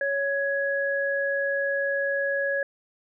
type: tone pair together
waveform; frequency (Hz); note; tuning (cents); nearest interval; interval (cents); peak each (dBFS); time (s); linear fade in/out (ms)
sine; 557 / 1670.9; C#5 / G#6; +8 / +10; octave + perfect fifth; 1902; -26; 0.01-2.63; 2
effects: none